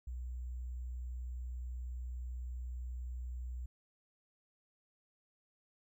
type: tone with sample-and-hold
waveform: sine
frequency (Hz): 61.74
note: B1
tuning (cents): 0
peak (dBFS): -39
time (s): 0.07-3.66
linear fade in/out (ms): 5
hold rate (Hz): 7350
effects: none